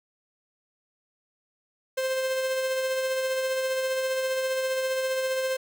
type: tone with tremolo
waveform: 45% pulse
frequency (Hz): 523.3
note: C5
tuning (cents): 0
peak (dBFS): -24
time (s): 1.97-5.57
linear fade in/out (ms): 10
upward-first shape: sine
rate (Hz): 15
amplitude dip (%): 30
effects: none